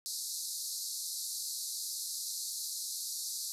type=band-pass noise; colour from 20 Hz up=pink; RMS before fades=-39 dBFS; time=0.06-3.52 s; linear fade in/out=0 ms; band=4000 to 13000 Hz; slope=96 dB/octave; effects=none